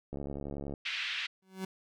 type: click train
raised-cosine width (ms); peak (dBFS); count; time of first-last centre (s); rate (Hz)
2; -26; 44; 0.13-0.738; 70.7
type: band-pass noise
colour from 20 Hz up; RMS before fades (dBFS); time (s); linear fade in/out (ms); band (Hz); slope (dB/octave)
pink; -36; 0.85-1.27; 10; 1900 to 3600; 24
type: tone with exponential growth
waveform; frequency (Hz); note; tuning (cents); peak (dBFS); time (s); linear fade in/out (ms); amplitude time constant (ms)
30% pulse; 189.1; F#3; +38; -30; 1.42-1.65; 5; 48
effects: none